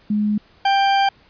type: tone pair in turn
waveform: sine / 40% pulse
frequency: 209.6 / 788.8 Hz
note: G#3 / G5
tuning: +16 / +11 cents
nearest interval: octave + major seventh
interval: 2295 cents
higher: second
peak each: -16 / -13 dBFS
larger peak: second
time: 0.1-0.38 / 0.65-1.09 s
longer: second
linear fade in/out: 5 ms
effects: pink hiss -53 dBFS RMS until 1.29 s + resampled to 11025 Hz